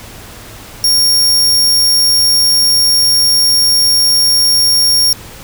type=tone; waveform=sawtooth; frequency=5550 Hz; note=F8; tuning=12 cents flat; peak=-5 dBFS; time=0.84-5.13 s; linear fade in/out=2 ms; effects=added 109 Hz sine -39 dBFS peak until 5.43 s + pink hiss -33 dBFS RMS until 5.43 s